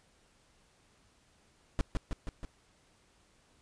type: noise with echo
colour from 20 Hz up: brown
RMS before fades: -27 dBFS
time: 1.79-1.81 s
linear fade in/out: 0 ms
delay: 160 ms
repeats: 4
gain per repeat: -3 dB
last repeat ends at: 2.45 s
effects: pink hiss -67 dBFS RMS until 3.61 s + resampled to 22050 Hz